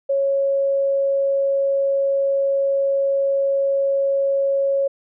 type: tone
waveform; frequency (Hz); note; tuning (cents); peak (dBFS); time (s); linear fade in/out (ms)
sine; 551; C#5; -11; -16; 0.09-4.88; 10
effects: none